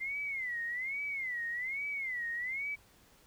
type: tone with vibrato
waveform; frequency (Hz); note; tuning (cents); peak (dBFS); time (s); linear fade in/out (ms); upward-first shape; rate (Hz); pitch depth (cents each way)
sine; 2065; C7; -23; -34; 0-2.76; 20; sine; 1.2; 180
effects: pink hiss -63 dBFS RMS until 3.26 s